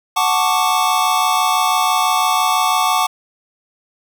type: chord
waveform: square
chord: D major seventh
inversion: first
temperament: equal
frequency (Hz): 740 / 880 / 1108.7 / 1174.7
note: F#5 / A5 / C#6 / D6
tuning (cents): 0 / 0 / 0 / 0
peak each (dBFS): -20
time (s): 0.16-3.07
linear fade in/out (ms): 10
effects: none